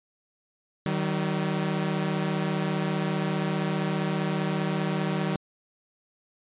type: tone pair together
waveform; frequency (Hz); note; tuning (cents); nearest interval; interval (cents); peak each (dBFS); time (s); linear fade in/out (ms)
sawtooth; 155.57 / 190.7; D#3 / G3; 0 / -47; major third; 353; -24; 0.86-5.36; 0
effects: resampled to 8000 Hz